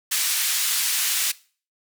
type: band-pass noise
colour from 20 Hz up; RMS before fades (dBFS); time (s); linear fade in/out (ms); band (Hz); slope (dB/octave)
white; -23; 0.11-1.32; 10; 1800 to 13000; 12
effects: noise-tail reverb RT60 0.4 s tail -20 dB re dry